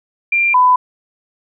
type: tone pair in turn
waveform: sine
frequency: 2380 / 1000.7 Hz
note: D7 / B5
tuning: +22 / +23 cents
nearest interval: octave + minor third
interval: 1499 cents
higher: first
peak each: -11 / -7 dBFS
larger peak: second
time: 0.32-0.54 / 0.54-0.76 s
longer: neither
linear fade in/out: 5 ms
effects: none